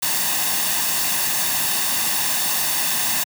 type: noise with comb filter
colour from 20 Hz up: white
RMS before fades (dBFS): -21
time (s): 0.02-3.24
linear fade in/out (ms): 10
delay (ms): 1.1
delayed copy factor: +0.6
effects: high-pass 150 Hz 12 dB/octave